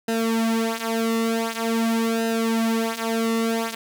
sawtooth tone with flanger, 226.9 Hz, A#3, 47 cents flat, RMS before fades -23 dBFS, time 0.08-3.75 s, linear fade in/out 5 ms, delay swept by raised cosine 0.89 to 5.69 ms, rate 0.46 Hz, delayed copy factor -0.8, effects none

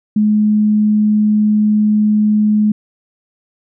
sine tone, 211.7 Hz, G#3, 33 cents sharp, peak -9 dBFS, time 0.16-2.72 s, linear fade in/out 5 ms, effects none

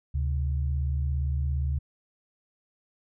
sine tone pair together, 73.41 / 130.81 Hz, D2 / C3, 0 / 0 cents, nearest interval minor seventh, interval 1000 cents, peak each -25 / -32 dBFS, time 0.14-1.79 s, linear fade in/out 10 ms, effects none

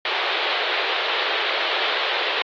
white band-pass noise, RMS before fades -24 dBFS, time 0.05-2.42 s, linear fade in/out 2 ms, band 370 to 3900 Hz, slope 48 dB/octave, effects AAC 32 kbps

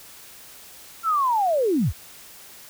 sine linear sweep, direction down, 1375 to 43.94 Hz, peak -18 dBFS, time 1.03-1.93 s, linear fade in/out 50 ms, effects white hiss -45 dBFS RMS until 2.69 s

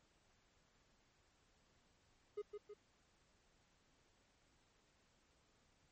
triangle tone with echo, 415.3 Hz, G#4, in tune, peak -39 dBFS, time 2.37-2.42 s, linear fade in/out 10 ms, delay 160 ms, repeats 2, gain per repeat -5 dB, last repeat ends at 2.74 s, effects pink hiss -75 dBFS RMS until 5.91 s + MP3 32 kbps

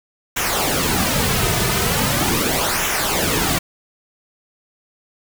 pink noise with flanger, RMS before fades -19 dBFS, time 0.36-3.59 s, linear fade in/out 10 ms, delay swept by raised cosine 0.22 to 3.72 ms, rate 0.4 Hz, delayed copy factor -0.65, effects none

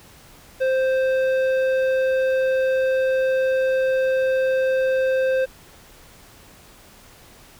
sine tone with tanh clipping, 523.3 Hz, C5, in tune, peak -19 dBFS, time 0.6-5.46 s, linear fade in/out 20 ms, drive 11 dB, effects pink hiss -48 dBFS RMS until 7.59 s

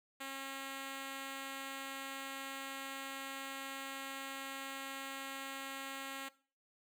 5% pulse tone, 271.2 Hz, C#4, 38 cents flat, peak -31 dBFS, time 0.2-6.29 s, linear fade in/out 10 ms, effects noise-tail reverb RT60 0.4 s tail -18 dB re dry

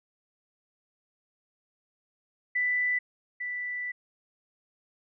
sine tone pair in turn, 1985 / 1975.6 Hz, B6 / B6, +8 / 0 cents, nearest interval unison, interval 8 cents, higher first, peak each -24 / -31 dBFS, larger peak first, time 2.55-2.99 / 3.4-3.92 s, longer second, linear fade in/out 10 ms, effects none

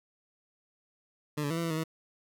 20% pulse tone with pitch steps, 149.6 / 143.5 / 164.3 / 168.1 / 165.7 / 157.6 / 160.9 Hz, D3 / D3 / E3 / E3 / E3 / D#3 / E3, +32 / -40 / -5 / +34 / +9 / +23 / -42 cents, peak -25 dBFS, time 1.37-1.839 s, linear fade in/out 10 ms, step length 67 ms, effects none

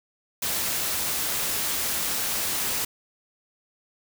white noise, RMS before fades -27 dBFS, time 0.42-2.85 s, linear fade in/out 5 ms, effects none

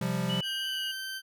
square chord, C suspended fourth, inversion none, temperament equal, 130.81 / 174.61 / 196 Hz, C3 / F3 / G3, 0 / 0 / 0 cents, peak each -34 / -32 / -34 dBFS, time 0.01-0.41 s, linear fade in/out 5 ms
sine tone with vibrato, 2931 Hz, F#7, 17 cents flat, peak -32 dBFS, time 0.29-0.92 s, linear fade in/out 10 ms, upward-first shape sine, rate 3 Hz, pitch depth 27 cents each way
20% pulse tone with pitch glide, 1568 to 1551.8 Hz, G6 to G6, 0 to -18 cents, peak -30 dBFS, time 0.42-1.22 s, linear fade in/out 50 ms, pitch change -18 cents, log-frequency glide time 0.62-0.72 s
effects none

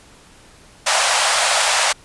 pink band-pass noise, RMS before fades -17 dBFS, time 0.86-1.93 s, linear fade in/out 10 ms, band 590 to 10000 Hz, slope 48 dB/octave, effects pink hiss -47 dBFS RMS until 2.04 s + resampled to 24000 Hz

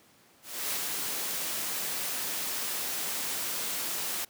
white noise with ADSR envelope, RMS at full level -31 dBFS, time 0.42-4.25 s, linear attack 290 ms, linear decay 91 ms, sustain -2 dB, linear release 8 ms, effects pink hiss -60 dBFS RMS until 4.29 s + high-pass 150 Hz 12 dB/octave

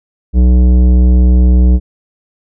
triangle tone with tanh clipping, 61.74 Hz, B1, in tune, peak -6 dBFS, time 0.33-1.8 s, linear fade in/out 50 ms, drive 17 dB, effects none

